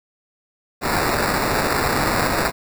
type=noise with sample-and-hold; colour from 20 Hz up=white; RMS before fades=-20 dBFS; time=0.81-2.52 s; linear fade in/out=50 ms; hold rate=3150 Hz; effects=none